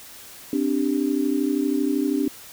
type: chord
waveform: sine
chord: C suspended second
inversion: none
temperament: just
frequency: 261.6 / 294.3 / 392.4 Hz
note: C4 / D4 / G4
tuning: 0 / +4 / +2 cents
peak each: -24 / -22 / -28 dBFS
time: 0.53-2.28 s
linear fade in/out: 2 ms
effects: white hiss -43 dBFS RMS until 2.52 s